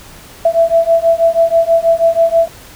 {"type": "beating tone pair", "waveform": "sine", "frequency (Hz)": [662, 668.2], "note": ["E5", "E5"], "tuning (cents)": [7, 23], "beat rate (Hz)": 6.2, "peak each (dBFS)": -11, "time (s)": [0.45, 2.48], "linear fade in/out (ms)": 5, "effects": ["pink hiss -37 dBFS RMS until 2.75 s"]}